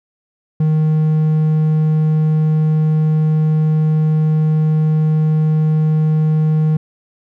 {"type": "tone", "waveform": "triangle", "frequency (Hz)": 155.56, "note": "D#3", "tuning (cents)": 0, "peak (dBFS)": -9, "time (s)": [0.6, 6.77], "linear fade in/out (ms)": 5, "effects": []}